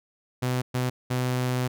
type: tone bursts at uneven times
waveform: sawtooth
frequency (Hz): 126.2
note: B2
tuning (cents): +38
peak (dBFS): -20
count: 3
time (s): 0.42-0.62 / 0.74-0.9 / 1.1-1.68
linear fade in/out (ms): 10
effects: none